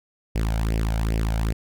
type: tone with flanger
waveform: sawtooth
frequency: 55 Hz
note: A1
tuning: in tune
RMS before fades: -23 dBFS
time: 0.35-1.53 s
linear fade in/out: 10 ms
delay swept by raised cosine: 0.37 to 1.37 ms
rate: 2.5 Hz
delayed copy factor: +0.75
effects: none